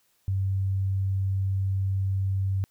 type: tone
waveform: sine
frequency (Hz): 96.5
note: G2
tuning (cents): -27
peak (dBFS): -23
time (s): 0.28-2.64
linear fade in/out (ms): 0
effects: white hiss -68 dBFS RMS until 2.7 s